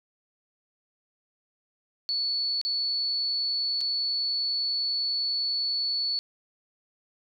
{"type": "tone with dropouts", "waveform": "sine", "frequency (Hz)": 4435, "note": "C#8", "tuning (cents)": 0, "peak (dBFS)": -25, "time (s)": [2.09, 6.19], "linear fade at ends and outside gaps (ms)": 0, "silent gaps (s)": [[2.614, 2.65], [3.807, 3.812]], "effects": []}